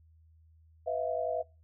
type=tone cluster; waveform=sine; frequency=500 / 644 / 695 Hz; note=B4 / E5 / F5; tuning=+21 / -41 / -9 cents; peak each=-35 / -32 / -36 dBFS; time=0.86-1.43 s; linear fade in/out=20 ms; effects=noise-tail reverb RT60 0.3 s tail -23 dB re dry + added 80 Hz sine -58 dBFS peak until 1.63 s